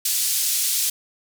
white band-pass noise, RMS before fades -22 dBFS, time 0.05-0.9 s, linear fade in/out 5 ms, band 4200 to 13000 Hz, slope 12 dB/octave, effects none

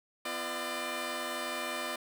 10% pulse tone cluster, 251.9 / 342.1 / 599 Hz, B3 / F4 / D5, +34 / -36 / +34 cents, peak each -33 / -32 / -28 dBFS, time 0.25-1.96 s, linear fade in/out 5 ms, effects none

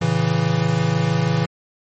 square chord, A major, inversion none, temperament equal with one note detuned, 112.51 / 138.59 / 164.81 Hz, A2 / C#3 / E3, +39 / 0 / 0 cents, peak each -24 / -22 / -20 dBFS, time 0.01-1.46 s, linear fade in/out 10 ms, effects low-pass 7000 Hz 12 dB/octave + MP3 32 kbps

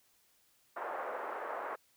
pink band-pass noise, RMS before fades -40 dBFS, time 0.76-1.76 s, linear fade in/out 10 ms, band 490 to 1500 Hz, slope 24 dB/octave, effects white hiss -70 dBFS RMS until 1.96 s

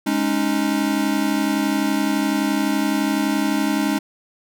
square chord, Ab suspended fourth, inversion none, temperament equal with one note detuned, 207.7 / 277.2 / 309 Hz, Ab3 / Db4 / Eb4, 0 / 0 / -12 cents, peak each -24 / -23 / -23 dBFS, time 0.06-3.99 s, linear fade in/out 10 ms, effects none

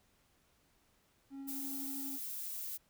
triangle tone with tremolo, 273.6 Hz, C#4, 23 cents flat, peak -40 dBFS, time 1.3-2.19 s, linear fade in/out 50 ms, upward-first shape triangle, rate 12 Hz, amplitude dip 25%
violet noise, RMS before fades -42 dBFS, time 1.47-2.78 s, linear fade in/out 20 ms
effects pink hiss -72 dBFS RMS until 2.89 s

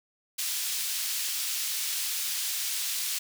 pink high-pass noise, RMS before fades -31 dBFS, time 0.38-3.19 s, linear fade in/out 10 ms, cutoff 3600 Hz, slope 12 dB/octave, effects none

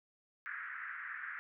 pink band-pass noise, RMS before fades -44 dBFS, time 0.46-1.39 s, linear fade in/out 0 ms, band 1400 to 1900 Hz, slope 48 dB/octave, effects none

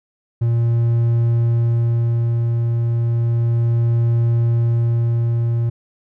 triangle tone with tremolo, 117 Hz, A#2, 7 cents sharp, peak -11 dBFS, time 0.41-5.7 s, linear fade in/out 10 ms, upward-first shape sine, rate 0.33 Hz, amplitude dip 25%, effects none

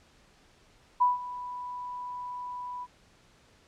sine tone with ADSR envelope, 987.8 Hz, B5, in tune, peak -18 dBFS, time 1-2.87 s, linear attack 18 ms, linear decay 160 ms, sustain -17 dB, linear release 43 ms, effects pink hiss -61 dBFS RMS until 3.67 s + low-pass 7000 Hz 12 dB/octave

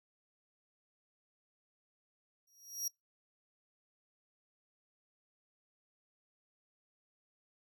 sawtooth tone with exponential growth, 5680 Hz, F8, 28 cents sharp, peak -30 dBFS, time 2.47-2.88 s, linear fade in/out 5 ms, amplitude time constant 87 ms, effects noise-tail reverb RT60 0.2 s tail -25 dB re dry

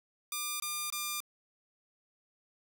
5% pulse tone bursts, 1200 Hz, D6, 37 cents sharp, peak -22 dBFS, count 3, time 0.32-1.204 s, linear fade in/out 2 ms, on 280 ms, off 22 ms, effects none

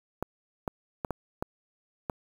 clicks, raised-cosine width 1 ms, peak -16 dBFS, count 6, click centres 0.226 / 0.678 / 1.048 / 1.107 / 1.425 / 2.098 s, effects 7-bit

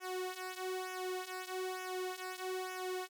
sawtooth tone with flanger, 370.3 Hz, F#4, 1 cent sharp, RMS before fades -41 dBFS, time 0-3.09 s, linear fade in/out 50 ms, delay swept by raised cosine 0.23 to 3.03 ms, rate 1.1 Hz, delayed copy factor -0.8, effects none

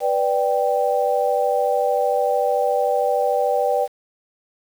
sine chord, G major, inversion first, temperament equal, 493.9 / 587.3 / 784 Hz, B4 / D5 / G5, 0 / 0 / 0 cents, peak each -21 dBFS, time 0-3.88 s, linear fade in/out 50 ms, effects 7-bit

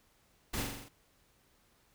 pink noise with echo, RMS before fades -36 dBFS, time 0.53-0.63 s, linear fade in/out 10 ms, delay 43 ms, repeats 6, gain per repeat -3 dB, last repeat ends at 0.888 s, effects pink hiss -69 dBFS RMS until 1.94 s

